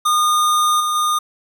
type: tone with level steps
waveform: square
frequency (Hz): 1220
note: D#6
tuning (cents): -34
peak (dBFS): -14 / -18 / -16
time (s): 0.05-1.19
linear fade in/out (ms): 10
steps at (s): 0.8 / 0.95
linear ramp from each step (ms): 5
effects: 9-bit